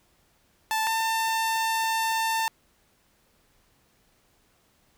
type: tone pair in turn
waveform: sawtooth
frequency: 880 / 896.4 Hz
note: A5 / A5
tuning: 0 / +32 cents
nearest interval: unison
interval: 32 cents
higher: second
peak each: -20 dBFS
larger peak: neither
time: 0.71-0.87 / 0.87-2.48 s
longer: second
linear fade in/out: 0 ms
effects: pink hiss -65 dBFS RMS until 4.97 s